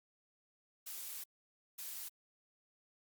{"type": "noise bursts at uneven times", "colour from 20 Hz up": "blue", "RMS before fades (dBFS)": -45, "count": 2, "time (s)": [[0.86, 1.24], [1.78, 2.09]], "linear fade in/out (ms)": 10, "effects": ["Opus 48 kbps"]}